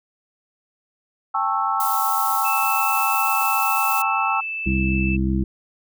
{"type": "chord", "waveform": "sine", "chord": "A dominant seventh", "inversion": "third", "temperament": "just", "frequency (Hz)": [792, 880, 1100, 1320], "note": ["G5", "A5", "C#6", "E6"], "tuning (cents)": [18, 0, -14, 2], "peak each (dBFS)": [-25, -25, -25, -23], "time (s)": [1.34, 4.41], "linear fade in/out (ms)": 10}
{"type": "noise", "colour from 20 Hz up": "violet", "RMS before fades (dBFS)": -27, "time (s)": [1.8, 4.02], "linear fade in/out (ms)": 2}
{"type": "tone", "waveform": "sine", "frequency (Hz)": 2637, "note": "E7", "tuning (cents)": 0, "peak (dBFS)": -25, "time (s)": [2.44, 5.17], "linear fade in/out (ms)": 20}
{"type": "harmonic tone", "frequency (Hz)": 65.41, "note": "C2", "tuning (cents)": 0, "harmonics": [1, 2, 3, 4, 5], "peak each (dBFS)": [-22, -27, -22, -33, -26], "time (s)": [4.66, 5.44], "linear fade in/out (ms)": 5}
{"effects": []}